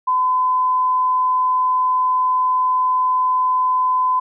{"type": "tone", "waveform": "sine", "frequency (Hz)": 1015, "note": "B5", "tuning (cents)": 47, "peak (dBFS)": -14, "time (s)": [0.07, 4.2], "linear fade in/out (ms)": 10, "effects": []}